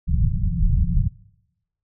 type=low-pass noise; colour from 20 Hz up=pink; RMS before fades=-19 dBFS; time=0.07-1.09 s; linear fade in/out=20 ms; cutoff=180 Hz; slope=96 dB/octave; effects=noise-tail reverb RT60 0.9 s tail -22 dB re dry